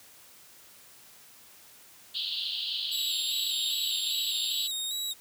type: band-pass noise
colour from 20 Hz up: pink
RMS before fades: -33 dBFS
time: 2.14-4.68 s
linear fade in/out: 20 ms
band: 2900 to 4500 Hz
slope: 96 dB/octave
type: tone with vibrato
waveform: sawtooth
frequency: 3797 Hz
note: A#7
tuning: 31 cents sharp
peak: -28 dBFS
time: 2.91-5.14 s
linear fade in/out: 20 ms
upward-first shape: square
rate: 2.5 Hz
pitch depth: 36 cents each way
effects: white hiss -54 dBFS RMS until 5.2 s + high-pass 60 Hz 12 dB/octave